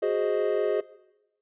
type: chord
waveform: triangle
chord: Ab dominant seventh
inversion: third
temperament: equal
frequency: 370 / 415.3 / 523.3 / 622.3 Hz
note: Gb4 / Ab4 / C5 / Eb5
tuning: 0 / 0 / 0 / 0 cents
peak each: -27 / -24 / -29 / -27 dBFS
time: 0.02-0.81 s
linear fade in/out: 10 ms
effects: noise-tail reverb RT60 1.0 s tail -20 dB re dry + resampled to 8000 Hz